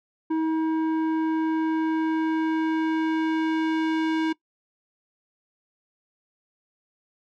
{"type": "tone with low-pass filter sweep", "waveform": "square", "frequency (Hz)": 319.2, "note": "D#4", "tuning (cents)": 44, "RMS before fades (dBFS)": -24, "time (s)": [0.3, 4.33], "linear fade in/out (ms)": 10, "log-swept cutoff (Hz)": [920, 3100], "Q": 0.85, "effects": ["noise-tail reverb RT60 0.1 s tail -21 dB re dry"]}